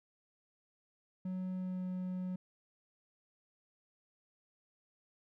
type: tone with pitch glide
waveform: triangle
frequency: 185 to 183.51 Hz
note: F#3 to F#3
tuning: 0 to -14 cents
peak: -34 dBFS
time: 1.25-2.36 s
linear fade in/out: 5 ms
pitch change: -14 cents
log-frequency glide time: 1.54-1.85 s
effects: none